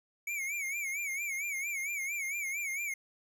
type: tone with vibrato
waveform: square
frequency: 2250 Hz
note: C#7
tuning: 25 cents sharp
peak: -34 dBFS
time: 0.27-2.94 s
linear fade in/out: 5 ms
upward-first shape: sine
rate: 4.4 Hz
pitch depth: 110 cents each way
effects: none